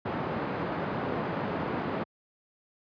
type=band-pass noise; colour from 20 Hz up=pink; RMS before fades=-32 dBFS; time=0.05-2.04 s; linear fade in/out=10 ms; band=140 to 1300 Hz; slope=12 dB/octave; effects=high-pass 80 Hz 12 dB/octave + resampled to 11025 Hz